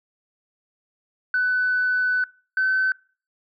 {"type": "tone pair in turn", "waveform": "sine", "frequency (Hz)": [1499, 1527], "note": ["F#6", "G6"], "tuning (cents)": [22, -46], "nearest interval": "unison", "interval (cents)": 32, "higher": "second", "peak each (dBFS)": -17, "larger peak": "neither", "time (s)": [[1.34, 2.24], [2.57, 2.92]], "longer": "first", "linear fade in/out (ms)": 2, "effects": ["noise-tail reverb RT60 0.4 s tail -24 dB re dry", "tanh soft clip ceiling -14 dBFS"]}